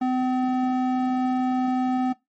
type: tone with band-pass filter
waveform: square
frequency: 254.9 Hz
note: C4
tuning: 45 cents flat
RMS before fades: -23 dBFS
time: 0.01-2.13 s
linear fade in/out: 10 ms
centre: 510 Hz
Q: 5.4
effects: noise-tail reverb RT60 0.2 s tail -22 dB re dry + MP3 32 kbps